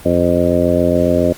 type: harmonic tone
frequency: 87.31 Hz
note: F2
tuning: in tune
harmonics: 1 / 2 / 3 / 4 / 5 / 6 / 7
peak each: -21 / -20 / -17 / -19 / -22 / -18 / -16 dBFS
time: 0.05-1.33 s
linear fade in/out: 10 ms
effects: pink hiss -37 dBFS RMS until 1.37 s + Opus 32 kbps